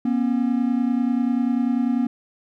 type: tone pair together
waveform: triangle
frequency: 240.1 / 270.3 Hz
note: B3 / C#4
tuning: -49 / -44 cents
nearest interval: major second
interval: 205 cents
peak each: -18 / -21 dBFS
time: 0.05-2.07 s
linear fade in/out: 5 ms
effects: none